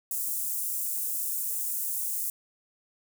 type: high-pass noise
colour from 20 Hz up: white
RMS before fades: -31 dBFS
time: 0.11-2.3 s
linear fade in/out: 2 ms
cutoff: 7900 Hz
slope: 24 dB/octave
effects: none